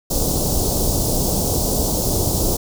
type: band-stop noise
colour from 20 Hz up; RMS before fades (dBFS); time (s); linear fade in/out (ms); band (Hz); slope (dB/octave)
pink; -19; 0.1-2.57; 10; 750 to 4900; 24
effects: none